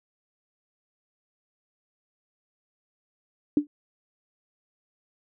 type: tone with exponential decay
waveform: sine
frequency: 293.7 Hz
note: D4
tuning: in tune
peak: -13 dBFS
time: 3.57-3.67 s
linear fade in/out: 2 ms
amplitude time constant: 20 ms
effects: none